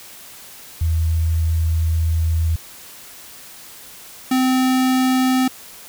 sine / square tone pair in turn, 81.3 / 258.1 Hz, E2 / C4, -23 / -23 cents, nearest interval octave + minor sixth, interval 2000 cents, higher second, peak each -15 dBFS, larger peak neither, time 0.81-2.56 / 4.31-5.48 s, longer first, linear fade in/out 5 ms, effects white hiss -40 dBFS RMS until 5.88 s

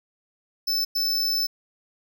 square tone bursts at uneven times, 5274 Hz, E8, in tune, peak -22 dBFS, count 2, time 0.67-0.85 / 0.95-1.47 s, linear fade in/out 10 ms, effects none

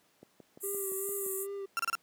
click train, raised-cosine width 2 ms, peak -35 dBFS, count 7, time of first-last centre 0.23-1.263 s, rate 5.81 Hz
white band-pass noise, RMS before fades -38 dBFS, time 0.6-1.47 s, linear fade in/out 50 ms, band 7200 to 15000 Hz, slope 96 dB/octave
triangle tone with vibrato, 392 Hz, G4, in tune, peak -34 dBFS, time 0.63-1.66 s, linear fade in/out 10 ms, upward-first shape sine, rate 2.5 Hz, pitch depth 35 cents each way
35% pulse tone bursts, 1365 Hz, F6, 40 cents flat, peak -27 dBFS, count 4, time 1.77-1.952 s, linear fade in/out 0 ms, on 23 ms, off 30 ms
effects pink hiss -68 dBFS RMS until 2.02 s + high-pass 200 Hz 12 dB/octave

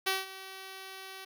5% pulse tone with ADSR envelope, 382.3 Hz, G4, 43 cents flat, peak -15 dBFS, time 0.06-1.25 s, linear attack 13 ms, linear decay 180 ms, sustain -17 dB, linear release 8 ms, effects none

